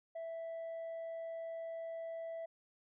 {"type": "tone", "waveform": "sine", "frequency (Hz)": 659.3, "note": "E5", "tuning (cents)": 0, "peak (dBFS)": -38, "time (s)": [0.15, 2.46], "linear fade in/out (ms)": 10, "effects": ["tanh soft clip ceiling -40 dBFS"]}